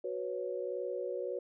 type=chord; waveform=sine; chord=F# suspended fourth; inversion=none; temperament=just; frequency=370 / 493.3 / 555 Hz; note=F#4 / B4 / C#5; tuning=0 / -2 / +2 cents; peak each=-39 / -38 / -39 dBFS; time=0.04-1.39 s; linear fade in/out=5 ms; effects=none